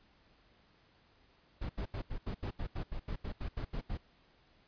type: noise bursts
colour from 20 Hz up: brown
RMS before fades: -37 dBFS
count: 15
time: 1.61-3.976 s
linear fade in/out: 10 ms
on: 84 ms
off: 79 ms
effects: pink hiss -67 dBFS RMS until 4.67 s + resampled to 11025 Hz